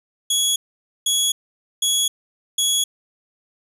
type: tone bursts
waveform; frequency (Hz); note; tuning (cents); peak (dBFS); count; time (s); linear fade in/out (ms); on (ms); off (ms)
20% pulse; 3352; G#7; +15; -11; 4; 0.3-2.84; 5; 260; 500
effects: none